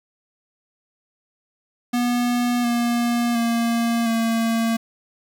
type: tone with pitch steps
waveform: square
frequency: 242.9 / 237.8 / 232.7 / 227.8 Hz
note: B3 / A#3 / A#3 / A#3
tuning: -29 / +35 / -3 / -40 cents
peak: -19 dBFS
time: 1.93-4.77 s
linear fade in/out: 10 ms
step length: 710 ms
effects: 8-bit